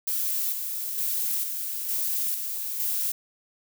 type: noise with tremolo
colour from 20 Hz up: violet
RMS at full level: -27 dBFS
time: 0.07-3.12 s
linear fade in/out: 5 ms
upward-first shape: square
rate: 1.1 Hz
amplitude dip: 40%
effects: none